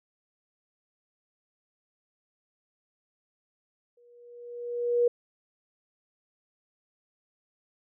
sine tone with exponential growth, 480 Hz, B4, 49 cents flat, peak -18 dBFS, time 3.97-5.08 s, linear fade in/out 5 ms, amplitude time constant 240 ms, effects none

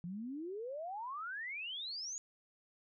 sine exponential sweep, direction up, 166.8 to 6870 Hz, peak -40 dBFS, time 0.04-2.18 s, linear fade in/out 0 ms, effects none

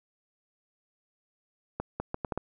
accelerating click train, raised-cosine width 1 ms, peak -17 dBFS, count 6, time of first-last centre 1.8-2.376 s, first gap 200 ms, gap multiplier 0.72, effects none

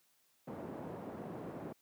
pink band-pass noise, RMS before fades -45 dBFS, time 0.47-1.73 s, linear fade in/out 10 ms, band 170 to 680 Hz, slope 12 dB/octave, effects white hiss -73 dBFS RMS until 1.81 s + high-pass 80 Hz 12 dB/octave

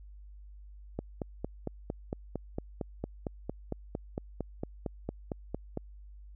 click train, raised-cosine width 2 ms, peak -20 dBFS, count 22, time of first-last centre 0.99-5.774 s, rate 4.39 Hz, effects added 50 Hz sine -47 dBFS peak until 6.35 s

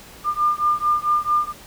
sine beating tone pair, 1200 / 1204.5 Hz, D6 / D6, +37 / +43 cents, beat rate 4.5 Hz, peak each -20 dBFS, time 0.24-1.53 s, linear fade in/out 50 ms, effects pink hiss -43 dBFS RMS until 1.66 s

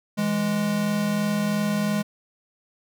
square tone pair together, 165.09 / 208 Hz, E3 / G#3, +3 / +3 cents, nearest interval major third, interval 400 cents, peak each -30 / -23 dBFS, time 0.17-2.03 s, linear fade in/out 20 ms, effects none

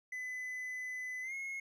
triangle tone with pitch glide, 2009 to 2166 Hz, B6 to C#7, +29 to -41 cents, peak -37 dBFS, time 0.12-1.6 s, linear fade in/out 5 ms, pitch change +130 cents, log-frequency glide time 1.22-1.34 s, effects none

